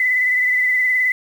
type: tone with vibrato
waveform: sine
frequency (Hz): 2008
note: B6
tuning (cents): +28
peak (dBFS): -14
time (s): 0-1.12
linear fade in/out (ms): 2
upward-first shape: sine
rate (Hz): 19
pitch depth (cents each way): 31
effects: 7-bit